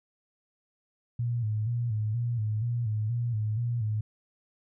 sine tone with vibrato, 113.2 Hz, A2, 50 cents sharp, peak -26 dBFS, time 1.19-4.01 s, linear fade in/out 5 ms, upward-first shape square, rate 2.1 Hz, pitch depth 90 cents each way, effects none

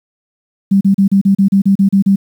sine tone bursts, 196 Hz, G3, in tune, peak -6 dBFS, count 11, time 0.71-2.16 s, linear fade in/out 10 ms, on 100 ms, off 35 ms, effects 7-bit

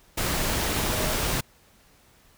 sine tone in noise, 622.3 Hz, D#5, in tune, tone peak -33 dBFS, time 0.92-1.13 s, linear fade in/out 10 ms, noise pink, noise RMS -26 dBFS, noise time 0.17-1.41 s, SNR -10 dB, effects pink hiss -58 dBFS RMS until 2.37 s

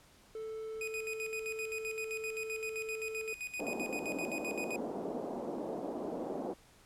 triangle tone, 440.3 Hz, A4, 1 cent sharp, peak -37 dBFS, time 0.35-3.33 s, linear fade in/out 2 ms
45% pulse tone with tremolo, 2485 Hz, D#7, 3 cents flat, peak -37 dBFS, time 0.81-4.76 s, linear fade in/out 2 ms, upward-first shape square, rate 7.7 Hz, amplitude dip 75%
pink band-pass noise, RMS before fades -39 dBFS, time 3.59-6.54 s, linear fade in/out 10 ms, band 240 to 730 Hz, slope 24 dB/octave
effects pink hiss -62 dBFS RMS until 6.85 s + low-pass 12000 Hz 12 dB/octave

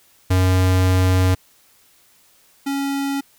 square tone pair in turn, 92.6 / 277.5 Hz, F#2 / C#4, +2 / +2 cents, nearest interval octave + perfect fifth, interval 1900 cents, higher second, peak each -14 / -21 dBFS, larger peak first, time 0.3-1.35 / 2.66-3.21 s, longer first, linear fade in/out 10 ms, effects white hiss -55 dBFS RMS until 3.38 s

